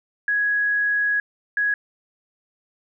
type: tone bursts at uneven times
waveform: sine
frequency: 1667 Hz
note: G#6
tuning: 6 cents sharp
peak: -18 dBFS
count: 2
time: 0.28-1.2 / 1.57-1.74 s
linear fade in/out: 2 ms
effects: none